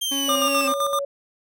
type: exponential sweep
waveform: sawtooth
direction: down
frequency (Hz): 3192 to 2637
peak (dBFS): -20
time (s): 0.01-0.68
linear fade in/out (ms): 10
type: tone with vibrato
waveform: 40% pulse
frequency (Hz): 271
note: C#4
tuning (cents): -39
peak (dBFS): -26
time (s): 0.11-0.73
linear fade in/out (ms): 10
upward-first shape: square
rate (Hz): 2.8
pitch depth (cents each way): 33
type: tone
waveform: sine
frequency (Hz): 560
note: C#5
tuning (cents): +18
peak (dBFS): -24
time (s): 0.28-1.05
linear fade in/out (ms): 5
type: tone with tremolo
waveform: square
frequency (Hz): 1202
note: D6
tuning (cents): +40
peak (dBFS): -21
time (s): 0.29-0.99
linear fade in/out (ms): 2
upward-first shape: square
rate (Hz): 7.8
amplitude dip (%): 65
effects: none